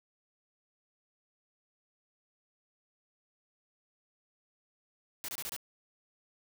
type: noise bursts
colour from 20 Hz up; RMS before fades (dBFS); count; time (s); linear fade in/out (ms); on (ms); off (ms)
white; -39; 5; 5.24-5.564; 0; 44; 26
effects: none